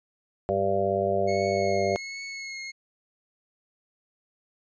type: harmonic tone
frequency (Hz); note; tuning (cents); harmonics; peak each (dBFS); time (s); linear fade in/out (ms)
98; G2; 0; 1 / 2 / 4 / 5 / 6 / 7; -35 / -34 / -28 / -31 / -27 / -28; 0.49-1.96; 0
type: tone with vibrato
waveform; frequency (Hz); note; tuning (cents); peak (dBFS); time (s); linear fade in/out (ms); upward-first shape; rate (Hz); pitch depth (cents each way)
sawtooth; 2179; C#7; -30; -31; 1.27-2.72; 20; triangle; 1.3; 27
effects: resampled to 16000 Hz